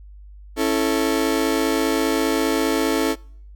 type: chord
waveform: 35% pulse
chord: A major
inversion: first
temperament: just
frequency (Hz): 275 / 330 / 440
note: C#4 / E4 / A4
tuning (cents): -14 / +2 / 0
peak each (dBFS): -21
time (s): 0.56-3.16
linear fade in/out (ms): 50
effects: noise-tail reverb RT60 0.6 s tail -26 dB re dry + added 50 Hz sine -39 dBFS peak until 3.55 s